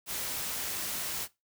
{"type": "noise", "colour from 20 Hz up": "white", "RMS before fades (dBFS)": -35, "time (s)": [0.06, 1.28], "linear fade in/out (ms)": 50, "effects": ["noise-tail reverb RT60 0.2 s tail -18 dB re dry"]}